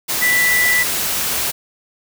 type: tone in noise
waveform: sine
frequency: 1975.5 Hz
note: B6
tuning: in tune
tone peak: -13 dBFS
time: 0.21-0.84 s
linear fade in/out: 20 ms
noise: white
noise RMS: -20 dBFS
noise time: 0.08-1.52 s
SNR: +4 dB
effects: none